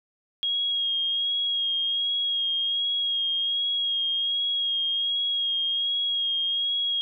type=tone with vibrato; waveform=sine; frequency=3274 Hz; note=G#7; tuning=25 cents flat; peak=-23 dBFS; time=0.43-7.01 s; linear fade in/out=0 ms; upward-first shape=sine; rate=1.3 Hz; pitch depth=22 cents each way; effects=none